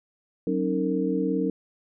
sine tone cluster, 187 / 271.9 / 309.8 / 458 Hz, F#3 / C#4 / D#4 / A#4, +19 / -33 / -7 / -31 cents, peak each -28 dBFS, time 0.47-1.5 s, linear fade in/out 2 ms, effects none

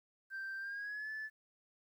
sine tone with pitch glide, 1568 to 1739.8 Hz, G6 to A6, 0 to -20 cents, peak -38 dBFS, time 0.3-1.3 s, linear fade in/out 50 ms, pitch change +180 cents, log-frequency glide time 0.58-1.1 s, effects tanh soft clip ceiling -38 dBFS + 12-bit

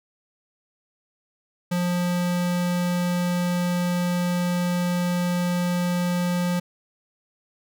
square tone, 176.9 Hz, F3, 23 cents sharp, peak -22 dBFS, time 1.71-6.6 s, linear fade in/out 10 ms, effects none

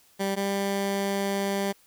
15% pulse tone pair in turn, 196 / 197.93 Hz, G3 / G3, 0 / +17 cents, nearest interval unison, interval 17 cents, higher second, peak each -19 dBFS, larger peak neither, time 0.19-0.36 / 0.36-1.73 s, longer second, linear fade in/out 20 ms, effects white hiss -60 dBFS RMS until 1.86 s

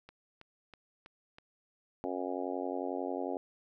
click train, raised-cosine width 0.3 ms, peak -34 dBFS, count 5, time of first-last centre 0.09-1.384 s, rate 3.09 Hz
harmonic tone, 91.1 Hz, F#2, 26 cents flat, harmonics 3 / 4 / 5 / 6 / 7 / 8 / 9, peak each -39 / -40 / -41 / -42 / -42 / -43 / -44 dBFS, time 2.04-3.37 s, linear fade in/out 0 ms
effects none

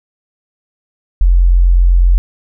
sine tone, 44 Hz, F1, 14 cents sharp, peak -5 dBFS, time 1.21-2.18 s, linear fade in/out 0 ms, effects none

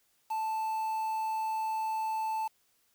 triangle tone with quantisation, 880 Hz, A5, in tune, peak -28 dBFS, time 0.3-2.48 s, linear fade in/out 10 ms, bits 8, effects white hiss -71 dBFS RMS until 2.94 s

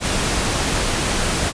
pink noise, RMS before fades -20 dBFS, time 0-1.53 s, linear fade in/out 50 ms, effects resampled to 22050 Hz

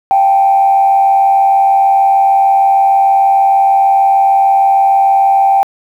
sine tone with frequency modulation, 784 Hz, G5, in tune, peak -5 dBFS, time 0.11-5.63 s, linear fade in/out 0 ms, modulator 86.5 Hz, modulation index 0.44, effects tanh soft clip ceiling -1 dBFS + 7-bit

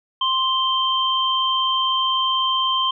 sine tone pair together, 1046.5 / 3136 Hz, C6 / G7, 0 / 0 cents, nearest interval octave + perfect fifth, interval 1900 cents, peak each -20 dBFS, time 0.21-2.91 s, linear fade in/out 5 ms, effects none

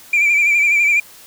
sine tone with vibrato, 2349 Hz, D7, in tune, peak -9 dBFS, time 0.13-1 s, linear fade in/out 5 ms, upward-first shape sine, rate 12 Hz, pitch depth 51 cents each way, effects tanh soft clip ceiling -9 dBFS + white hiss -42 dBFS RMS until 1.26 s

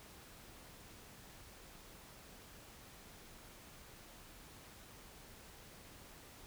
silence, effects pink hiss -57 dBFS RMS until 6.46 s

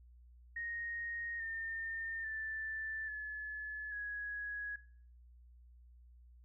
sine tone with pitch steps, 1864.7 / 1813.7 / 1764.1 / 1715.9 / 1669 Hz, A#6 / A#6 / A6 / A6 / G#6, 0 / -48 / +4 / -44 / +8 cents, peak -39 dBFS, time 0.56-4.76 s, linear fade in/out 5 ms, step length 840 ms, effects noise-tail reverb RT60 0.5 s tail -17 dB re dry + added 60 Hz sine -57 dBFS peak until 6.44 s

